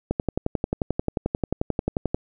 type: click train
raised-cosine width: 2 ms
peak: -9 dBFS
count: 24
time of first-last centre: 0.11-2.145 s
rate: 11.3 Hz
effects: none